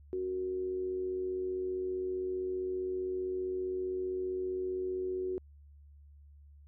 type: tone with amplitude modulation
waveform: sine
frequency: 370 Hz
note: F#4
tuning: in tune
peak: -30 dBFS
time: 0.13-5.38 s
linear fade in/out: 0 ms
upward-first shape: sine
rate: 95.3 Hz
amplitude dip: 45%
effects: added 72 Hz sine -53 dBFS peak until 6.67 s